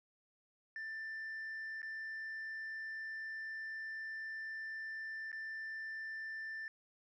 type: tone with dropouts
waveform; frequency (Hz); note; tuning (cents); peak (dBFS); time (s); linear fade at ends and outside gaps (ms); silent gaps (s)
sine; 1776; A6; +16; -39; 0.76-6.68; 1; 1.818-1.829 / 5.317-5.328
effects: tanh soft clip ceiling -40 dBFS